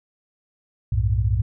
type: tone cluster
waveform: sine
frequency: 62.6 / 95.9 / 110.4 Hz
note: B1 / G2 / A2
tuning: +24 / -37 / +6 cents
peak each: -22 dBFS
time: 0.92-1.42 s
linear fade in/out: 5 ms
effects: none